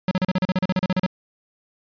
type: tone bursts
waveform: square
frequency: 185 Hz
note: F#3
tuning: in tune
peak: -18 dBFS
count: 15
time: 0.08-1.064 s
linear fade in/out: 2 ms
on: 32 ms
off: 36 ms
effects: resampled to 11025 Hz